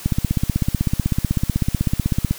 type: click train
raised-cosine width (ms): 5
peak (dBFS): -5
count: 37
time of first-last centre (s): 0.06-2.31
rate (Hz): 16
effects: white hiss -37 dBFS RMS until 2.38 s